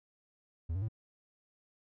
triangle tone with pitch steps, 82.41 / 95.21 / 110 Hz, E2 / G2 / A2, 0 / -50 / 0 cents, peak -30 dBFS, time 0.69-0.885 s, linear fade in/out 10 ms, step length 65 ms, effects none

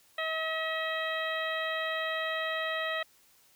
harmonic tone, 640 Hz, D#5, 49 cents sharp, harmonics 1 / 2 / 3 / 4 / 5 / 6, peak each -35 / -37 / -34 / -41 / -41 / -42 dBFS, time 0.18-3.03 s, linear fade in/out 5 ms, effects white hiss -63 dBFS RMS until 3.55 s

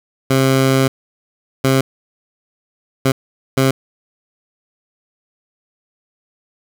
15% pulse tone bursts at uneven times, 133.3 Hz, C3, 33 cents sharp, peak -5 dBFS, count 4, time 0.3-0.88 / 1.64-1.81 / 3.05-3.12 / 3.57-3.71 s, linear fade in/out 5 ms, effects none

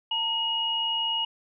sine tone pair together, 910 / 2884 Hz, A#5 / F#7, -42 / -45 cents, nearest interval octave + minor sixth, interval 1997 cents, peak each -32 / -25 dBFS, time 0.11-1.25 s, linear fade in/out 5 ms, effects none

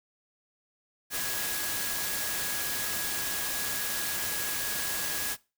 sine tone in noise, 1664 Hz, G#6, 3 cents sharp, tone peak -39 dBFS, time 1.1-5.37 s, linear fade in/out 50 ms, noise white, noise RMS -32 dBFS, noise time 1.1-5.37 s, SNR -10 dB, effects noise-tail reverb RT60 0.3 s tail -22 dB re dry

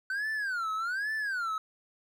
triangle tone with vibrato, 1505 Hz, F#6, 29 cents sharp, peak -28 dBFS, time 0.1-1.58 s, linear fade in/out 2 ms, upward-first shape sine, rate 1.2 Hz, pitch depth 270 cents each way, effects none

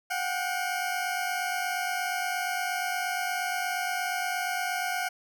20% pulse tone pair together, 723 / 771.5 Hz, F#5 / G5, -40 / -28 cents, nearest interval minor second, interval 112 cents, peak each -25 / -28 dBFS, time 0.1-5.09 s, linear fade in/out 10 ms, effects none

